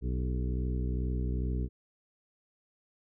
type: harmonic tone with a mistuned harmonic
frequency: 62.4 Hz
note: B1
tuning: 19 cents sharp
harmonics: 1 / 2 / 3 / 4 / 5 / 6 / 7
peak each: -30 / -36 / -40 / -42 / -44 / -46 / -47 dBFS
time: 0.01-1.69 s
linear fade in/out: 50 ms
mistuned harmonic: 6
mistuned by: +42 cents
effects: none